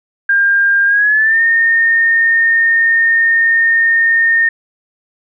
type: tone with pitch glide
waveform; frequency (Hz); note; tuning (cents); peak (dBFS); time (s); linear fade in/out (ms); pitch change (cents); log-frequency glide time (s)
sine; 1603 to 1830.8; G6 to A#6; +38 to -32; -8; 0.29-4.49; 5; +230; 0.86-1.42
effects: none